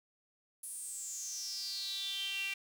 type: tone with high-pass filter sweep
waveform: sawtooth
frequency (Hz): 392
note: G4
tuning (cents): 0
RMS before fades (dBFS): -40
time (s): 0.63-2.54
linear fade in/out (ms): 5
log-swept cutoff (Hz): 10000 to 2500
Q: 8.7
effects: none